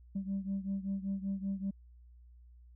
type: beating tone pair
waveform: sine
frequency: 193.8 / 199 Hz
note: G3 / G3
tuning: -20 / +26 cents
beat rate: 5.2 Hz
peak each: -34 / -37 dBFS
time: 0.15-1.71 s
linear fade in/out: 10 ms
effects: tanh soft clip ceiling -29 dBFS + added 60 Hz sine -54 dBFS peak until 2.75 s